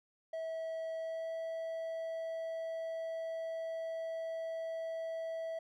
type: tone with pitch glide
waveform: triangle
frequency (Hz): 649 to 653.5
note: E5 to E5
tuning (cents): -27 to -15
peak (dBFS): -35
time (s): 0.33-5.59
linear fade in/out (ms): 5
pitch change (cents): +12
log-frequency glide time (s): 0.98-1.31
effects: none